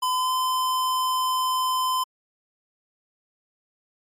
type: tone with pitch glide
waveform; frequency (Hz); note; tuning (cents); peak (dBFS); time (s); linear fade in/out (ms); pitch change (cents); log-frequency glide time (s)
square; 1014 to 1025.2; B5 to C6; +45 to -36; -22; 0.02-2.04; 10; +19; 0.14-0.31
effects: MP3 64 kbps